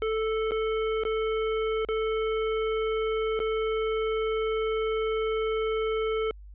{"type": "tone with dropouts", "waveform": "square", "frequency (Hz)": 440, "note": "A4", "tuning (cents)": 0, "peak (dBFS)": -26, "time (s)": [0.02, 6.31], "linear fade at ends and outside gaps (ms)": 1, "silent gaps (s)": [[0.51, 0.518], [1.036, 1.051], [1.849, 1.887], [3.392, 3.401]], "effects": ["added 50 Hz sine -43 dBFS peak until 6.54 s", "resampled to 8000 Hz"]}